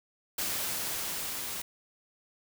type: noise with level ramp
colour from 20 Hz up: white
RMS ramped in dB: -32 to -37 dBFS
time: 0.38-1.62 s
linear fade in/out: 5 ms
effects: none